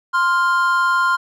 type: tone pair together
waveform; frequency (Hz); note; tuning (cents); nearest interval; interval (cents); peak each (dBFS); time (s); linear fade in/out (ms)
triangle; 1046.5 / 1400.4; C6 / F6; 0 / +4; perfect fourth; 504; -15; 0.13-1.17; 20
effects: none